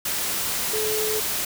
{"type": "tone in noise", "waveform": "sine", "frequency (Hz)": 431, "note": "A4", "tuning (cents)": -36, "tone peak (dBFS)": -25, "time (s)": [0.73, 1.2], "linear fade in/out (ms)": 5, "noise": "white", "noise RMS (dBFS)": -26, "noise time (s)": [0.05, 1.45], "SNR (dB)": -2, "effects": []}